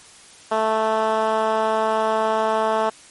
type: tone with band-pass filter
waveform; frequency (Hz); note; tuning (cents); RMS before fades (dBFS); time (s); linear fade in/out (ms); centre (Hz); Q
10% pulse; 219.6; A3; -3; -20; 0.51-2.9; 10; 770; 1.1
effects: white hiss -46 dBFS RMS until 3.1 s + MP3 48 kbps